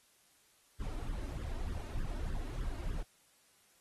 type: noise with flanger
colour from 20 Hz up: brown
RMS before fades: -38 dBFS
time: 0.8-3.03 s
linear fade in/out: 5 ms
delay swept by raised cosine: 0.58 to 3.28 ms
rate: 3.3 Hz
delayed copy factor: +0.85
effects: white hiss -68 dBFS RMS until 3.8 s + AAC 32 kbps